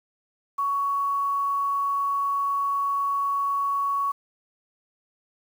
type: tone with quantisation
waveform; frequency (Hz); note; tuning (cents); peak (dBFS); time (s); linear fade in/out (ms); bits
sine; 1118; C#6; +14; -22; 0.58-4.12; 10; 8
effects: none